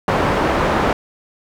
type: low-pass noise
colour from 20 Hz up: white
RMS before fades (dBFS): -17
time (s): 0.08-0.93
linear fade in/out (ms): 2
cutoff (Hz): 1000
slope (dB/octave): 12
effects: none